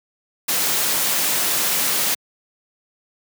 white noise, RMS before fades -20 dBFS, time 0.48-2.15 s, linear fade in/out 10 ms, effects high-pass 150 Hz 12 dB/octave

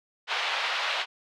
white band-pass noise, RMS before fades -29 dBFS, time 0.27-1.06 s, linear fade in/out 50 ms, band 600 to 3600 Hz, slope 24 dB/octave, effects none

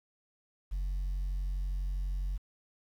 sine tone, 46.13 Hz, F#1, 4 cents flat, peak -28 dBFS, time 0.71-2.38 s, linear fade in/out 20 ms, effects tanh soft clip ceiling -30 dBFS + 10-bit

